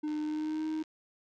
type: tone with pitch glide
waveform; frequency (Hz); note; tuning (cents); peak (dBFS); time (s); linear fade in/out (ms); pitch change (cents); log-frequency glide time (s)
triangle; 303 to 312.8; D#4 to D#4; -46 to +9; -29; 0.03-0.83; 10; +55; 0.19-0.66
type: click train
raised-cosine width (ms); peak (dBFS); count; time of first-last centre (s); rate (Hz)
0.2; -35; 63; 0.08-0.838; 81.8
effects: none